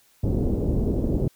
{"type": "low-pass noise", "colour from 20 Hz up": "pink", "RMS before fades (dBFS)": -23, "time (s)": [0.23, 1.28], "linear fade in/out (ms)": 5, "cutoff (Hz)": 460, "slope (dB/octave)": 24, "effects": ["white hiss -60 dBFS RMS until 1.35 s"]}